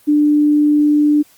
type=tone; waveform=sine; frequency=296.6 Hz; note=D4; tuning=17 cents sharp; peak=-9 dBFS; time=0.07-1.23 s; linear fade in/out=20 ms; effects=white hiss -50 dBFS RMS until 1.37 s + Opus 24 kbps